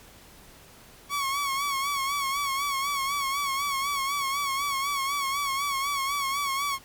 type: tone with vibrato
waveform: sawtooth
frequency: 1113 Hz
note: C#6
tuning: 7 cents sharp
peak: -22 dBFS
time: 1.09-6.79 s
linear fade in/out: 50 ms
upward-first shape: sine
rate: 4 Hz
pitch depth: 59 cents each way
effects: pink hiss -51 dBFS RMS until 6.84 s + MP3 96 kbps